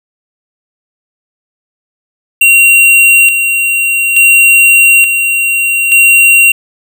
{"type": "tone with tremolo", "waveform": "square", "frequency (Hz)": 2751, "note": "F7", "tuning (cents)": -27, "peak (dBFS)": -3, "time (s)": [2.41, 6.52], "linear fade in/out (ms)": 5, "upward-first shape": "square", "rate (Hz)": 0.57, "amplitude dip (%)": 50, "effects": []}